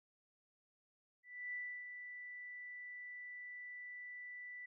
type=tone with ADSR envelope; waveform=sine; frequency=1975.5 Hz; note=B6; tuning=in tune; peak=-40 dBFS; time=1.23-4.66 s; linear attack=300 ms; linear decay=310 ms; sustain=-7 dB; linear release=7 ms; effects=none